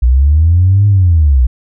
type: linear two-way sweep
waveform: sine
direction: up then down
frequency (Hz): 58.4 to 103.83 to 58.4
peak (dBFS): -4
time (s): 0.02-1.47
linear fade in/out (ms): 10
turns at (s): 0.87
effects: tanh soft clip ceiling 0 dBFS